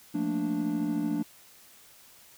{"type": "chord", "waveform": "triangle", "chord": "Bb major seventh", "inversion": "second", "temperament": "equal", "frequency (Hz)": [174.61, 220, 233.1, 293.7], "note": ["F3", "A3", "Bb3", "D4"], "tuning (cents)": [0, 0, 0, 0], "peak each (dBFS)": [-33, -32, -33, -27], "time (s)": [0.14, 1.23], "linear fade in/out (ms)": 10, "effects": ["white hiss -55 dBFS RMS until 2.37 s"]}